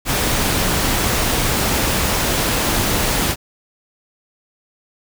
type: noise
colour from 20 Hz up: pink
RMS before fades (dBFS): -18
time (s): 0.05-3.36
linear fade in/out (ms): 50
effects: none